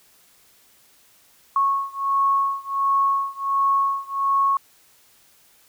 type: beating tone pair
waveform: sine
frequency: 1100 / 1101.4 Hz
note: C#6 / C#6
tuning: -14 / -11 cents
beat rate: 1.4 Hz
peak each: -21 / -22 dBFS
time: 1.56-4.57 s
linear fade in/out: 2 ms
effects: white hiss -56 dBFS RMS until 5.68 s